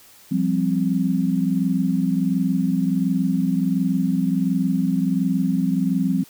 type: chord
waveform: sine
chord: F suspended second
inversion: none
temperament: equal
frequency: 174.61 / 196 / 261.6 Hz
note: F3 / G3 / C4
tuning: 0 / 0 / 0 cents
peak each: -22 dBFS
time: 0.31-6.24 s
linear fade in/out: 10 ms
effects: white hiss -49 dBFS RMS until 6.29 s